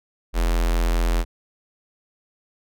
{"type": "tone with notch filter", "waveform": "square", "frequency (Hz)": 42.34, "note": "E1", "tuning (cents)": 47, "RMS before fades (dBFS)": -20, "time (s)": [0.33, 1.25], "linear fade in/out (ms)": 50, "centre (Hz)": 120, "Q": 0.61, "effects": []}